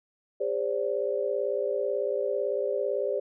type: tone cluster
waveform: sine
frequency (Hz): 402.6 / 520 / 578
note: G4 / C5 / D5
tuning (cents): +46 / -11 / -28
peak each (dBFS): -30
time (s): 0.4-3.2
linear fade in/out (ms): 10
effects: none